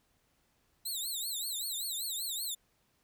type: tone with vibrato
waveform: 15% pulse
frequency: 3951 Hz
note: B7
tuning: in tune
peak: -28 dBFS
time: 0.85-2.55 s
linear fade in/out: 10 ms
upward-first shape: triangle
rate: 5.2 Hz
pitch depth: 210 cents each way
effects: pink hiss -73 dBFS RMS until 3.03 s